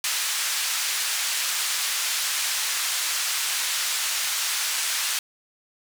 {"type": "band-pass noise", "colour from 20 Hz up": "white", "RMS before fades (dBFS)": -26, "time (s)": [0.04, 5.19], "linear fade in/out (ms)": 2, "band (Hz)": [1300, 8400], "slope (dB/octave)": 12, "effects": []}